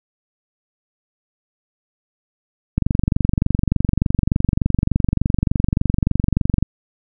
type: click train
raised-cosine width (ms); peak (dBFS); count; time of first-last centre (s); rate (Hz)
5; -3; 91; 2.78-6.626; 23.4
effects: none